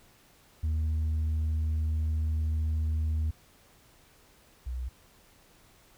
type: tone pair in turn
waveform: sine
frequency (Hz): 78.4 / 62.53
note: D#2 / B1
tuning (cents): +14 / +22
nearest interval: major third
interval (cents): 392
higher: first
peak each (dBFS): -23 / -31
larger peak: first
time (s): 0.63-3.31 / 4.66-4.89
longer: first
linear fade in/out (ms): 10
effects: tanh soft clip ceiling -25 dBFS + pink hiss -60 dBFS RMS until 5.97 s